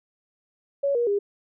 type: tone with pitch steps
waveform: sine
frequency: 560 / 476.4 / 405.2 Hz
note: C#5 / A#4 / G#4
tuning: +18 / +38 / -43 cents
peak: -20 dBFS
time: 0.83-1.19 s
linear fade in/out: 10 ms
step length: 120 ms
effects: none